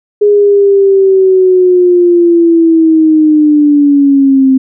sine linear sweep, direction down, 415.3 to 261.6 Hz, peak -3 dBFS, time 0.21-4.58 s, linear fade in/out 10 ms, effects none

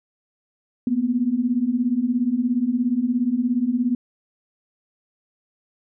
sine beating tone pair, 233.1 / 250.1 Hz, A#3 / B3, 0 / +22 cents, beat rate 17 Hz, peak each -23 / -20 dBFS, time 0.87-3.95 s, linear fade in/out 2 ms, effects none

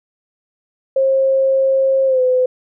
sine tone with pitch glide, 535 to 507.9 Hz, C5 to B4, +38 to +48 cents, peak -11 dBFS, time 0.96-2.46 s, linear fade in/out 5 ms, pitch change -90 cents, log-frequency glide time 2.06-2.21 s, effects none

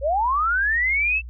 sine linear sweep, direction up, 518 to 2676 Hz, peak -18 dBFS, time 0.01-1.22 s, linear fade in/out 50 ms, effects added 60 Hz sine -33 dBFS peak until 1.29 s

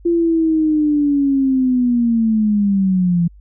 sine linear sweep, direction down, 344.1 to 168 Hz, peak -12 dBFS, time 0.05-3.28 s, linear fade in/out 10 ms, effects added 50 Hz sine -40 dBFS peak until 3.4 s

